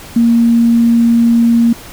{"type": "tone", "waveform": "sine", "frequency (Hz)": 233.1, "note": "A#3", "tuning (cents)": 0, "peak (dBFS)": -6, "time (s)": [0.16, 1.73], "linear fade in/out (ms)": 5, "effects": ["pink hiss -33 dBFS RMS until 1.92 s"]}